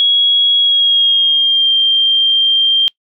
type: tone with pitch glide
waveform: sine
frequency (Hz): 3322 to 3177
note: G#7 to G7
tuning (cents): 0 to +23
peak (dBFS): -8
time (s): 0-2.88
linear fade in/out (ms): 0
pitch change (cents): -77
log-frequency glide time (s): 0.59-1.72
effects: noise-tail reverb RT60 0.1 s tail -24 dB re dry